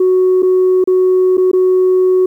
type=tone with dropouts; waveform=sine; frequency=370 Hz; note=F#4; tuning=in tune; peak=-6 dBFS; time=0-2.26 s; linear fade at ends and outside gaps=5 ms; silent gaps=0.423-0.429 / 0.841-0.874 / 1.371-1.378 / 1.515-1.532 s; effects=tanh soft clip ceiling -5 dBFS + 8-bit